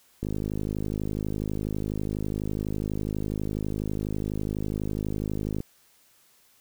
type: click train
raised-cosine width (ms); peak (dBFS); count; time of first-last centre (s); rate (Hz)
3; -17; 281; 0.23-5.604; 52.1
effects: white hiss -61 dBFS RMS until 6.6 s